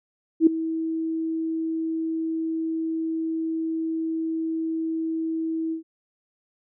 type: tone with ADSR envelope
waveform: sine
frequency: 323.6 Hz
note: E4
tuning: 32 cents flat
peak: -9 dBFS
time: 0.4-5.83 s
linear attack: 68 ms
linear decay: 5 ms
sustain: -15 dB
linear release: 110 ms
effects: none